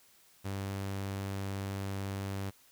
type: tone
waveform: sawtooth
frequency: 98 Hz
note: G2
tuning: in tune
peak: -31 dBFS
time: 0.44-2.51 s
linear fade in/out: 20 ms
effects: white hiss -63 dBFS RMS until 2.71 s